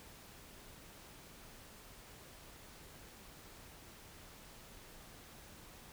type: silence
effects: pink hiss -56 dBFS RMS until 5.92 s